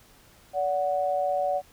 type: tone pair together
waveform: sine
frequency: 575 / 738.7 Hz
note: D5 / F#5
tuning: -37 / -3 cents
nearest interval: major third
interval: 434 cents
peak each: -26 dBFS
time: 0.53-1.62 s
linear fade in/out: 50 ms
effects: pink hiss -56 dBFS RMS until 1.72 s